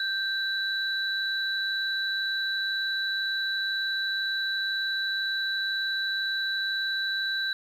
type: tone pair together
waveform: sine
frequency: 1568 / 3951 Hz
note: G6 / B7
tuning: 0 / 0 cents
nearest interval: octave + major third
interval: 1600 cents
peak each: -28 / -30 dBFS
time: 0-7.53 s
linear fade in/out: 2 ms
effects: 9-bit